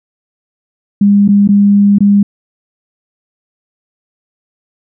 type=tone with dropouts; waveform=sine; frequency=202.2 Hz; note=G#3; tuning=46 cents flat; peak=-4 dBFS; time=1.01-2.23 s; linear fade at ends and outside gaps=5 ms; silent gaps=1.279-1.287 / 1.476-1.488 / 1.985-2.005 s; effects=none